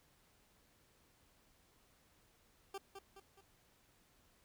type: tone with echo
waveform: 20% pulse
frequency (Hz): 392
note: G4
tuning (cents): 0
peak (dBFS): -38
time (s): 2.74-2.78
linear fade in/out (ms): 5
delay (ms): 210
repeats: 3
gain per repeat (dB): -6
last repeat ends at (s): 3.41
effects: pink hiss -71 dBFS RMS until 4.44 s